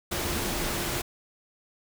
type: tone in noise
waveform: sine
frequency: 347.1 Hz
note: F4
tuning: 11 cents flat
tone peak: -39 dBFS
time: 0.11-1.02 s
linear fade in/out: 10 ms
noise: pink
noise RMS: -30 dBFS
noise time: 0.11-1.02 s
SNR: -12 dB
effects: none